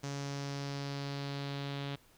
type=tone with low-pass filter sweep; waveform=sawtooth; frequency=140.5 Hz; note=C#3; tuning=24 cents sharp; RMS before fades=-39 dBFS; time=0.03-1.96 s; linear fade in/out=10 ms; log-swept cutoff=6200 to 3600 Hz; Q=3; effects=pink hiss -64 dBFS RMS until 2.17 s